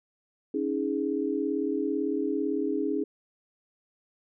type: chord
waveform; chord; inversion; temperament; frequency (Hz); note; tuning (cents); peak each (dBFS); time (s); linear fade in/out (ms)
sine; C# suspended second; none; equal with one note detuned; 277.2 / 315.1 / 415.3; C#4 / D#4 / G#4; 0 / +22 / 0; -30; 0.54-3.04; 5
effects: none